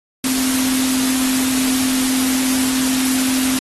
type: tone in noise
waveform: sine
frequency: 260 Hz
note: C4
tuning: 11 cents flat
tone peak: -18 dBFS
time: 0.24-3.59 s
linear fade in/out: 2 ms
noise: white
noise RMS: -21 dBFS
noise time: 0.24-3.59 s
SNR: 0 dB
effects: AAC 32 kbps